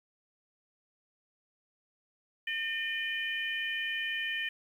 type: harmonic tone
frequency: 606 Hz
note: D#5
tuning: 46 cents flat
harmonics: 3 / 4 / 5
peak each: -34 / -37 / -37 dBFS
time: 2.47-4.49 s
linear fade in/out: 5 ms
effects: 10-bit